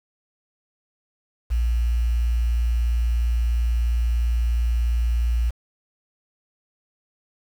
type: tone with quantisation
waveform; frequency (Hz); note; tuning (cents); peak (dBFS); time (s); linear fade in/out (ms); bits
sine; 58.5; A#1; +7; -18; 1.5-5.51; 20; 7
effects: none